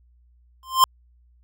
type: tone with exponential growth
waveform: square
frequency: 1046.5 Hz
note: C6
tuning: in tune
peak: -9 dBFS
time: 0.63-0.84 s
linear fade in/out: 1 ms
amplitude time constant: 44 ms
effects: added 60 Hz sine -54 dBFS peak until 1.43 s